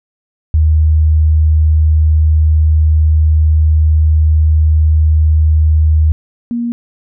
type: tone pair in turn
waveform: sine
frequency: 77.78 / 236.7 Hz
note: D#2 / A#3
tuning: 0 / +27 cents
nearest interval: octave + perfect fifth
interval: 1927 cents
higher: second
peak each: -6 / -14 dBFS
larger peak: first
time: 0.54-6.12 / 6.51-6.72 s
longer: first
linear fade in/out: 0 ms
effects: none